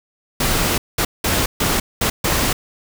pink noise bursts at uneven times, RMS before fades -18 dBFS, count 6, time 0.4-0.78 / 0.98-1.05 / 1.24-1.46 / 1.6-1.8 / 2.01-2.1 / 2.24-2.53 s, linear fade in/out 5 ms, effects none

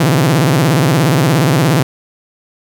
sawtooth tone with vibrato, 146.83 Hz, D3, in tune, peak -5 dBFS, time 0-1.83 s, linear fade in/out 5 ms, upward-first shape sine, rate 17 Hz, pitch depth 290 cents each way, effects none

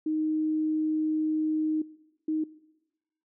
sine tone pair in turn, 311.1 / 312.5 Hz, D#4 / D#4, 0 / +8 cents, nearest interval unison, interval 8 cents, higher second, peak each -25 dBFS, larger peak neither, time 0.06-1.82 / 2.28-2.44 s, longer first, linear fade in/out 5 ms, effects noise-tail reverb RT60 1.0 s tail -20 dB re dry

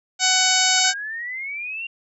harmonic tone, 747 Hz, F#5, 16 cents sharp, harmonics 1 / 2 / 3 / 4 / 5 / 6 / 7 / 8 / 9 / 10, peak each -25 / -25 / -25 / -25 / -25 / -25 / -25 / -25 / -25 / -25 dBFS, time 0.19-0.94 s, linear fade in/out 50 ms
sine exponential sweep, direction up, 1451 to 2794 Hz, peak -27 dBFS, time 0.77-1.87 s, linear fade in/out 5 ms
effects none

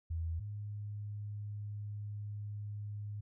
sine tone pair in turn, 82.41 / 103.79 Hz, E2 / G#2, 0 / -1 cents, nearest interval major third, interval 399 cents, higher second, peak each -34 / -39 dBFS, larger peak first, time 0.1-0.4 / 0.4-3.21 s, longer second, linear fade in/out 10 ms, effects none

